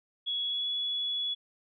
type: tone with pitch glide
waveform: sine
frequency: 3359 to 3392 Hz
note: G#7 to G#7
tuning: +19 to +36 cents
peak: -29 dBFS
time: 0.26-1.35 s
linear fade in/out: 20 ms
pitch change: +17 cents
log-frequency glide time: 0.44-0.68 s
effects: none